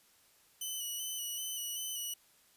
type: tone with vibrato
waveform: 10% pulse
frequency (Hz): 2982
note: F#7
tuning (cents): +13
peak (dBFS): -29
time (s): 0.61-2.14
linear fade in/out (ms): 5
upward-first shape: square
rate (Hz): 2.6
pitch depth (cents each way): 27
effects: white hiss -66 dBFS RMS until 2.56 s + resampled to 32000 Hz